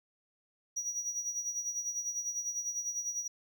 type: tone with tremolo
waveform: triangle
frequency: 5790 Hz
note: F#8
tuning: 38 cents flat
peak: -30 dBFS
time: 0.76-3.28 s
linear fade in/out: 10 ms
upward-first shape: sine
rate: 10 Hz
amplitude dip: 65%
effects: none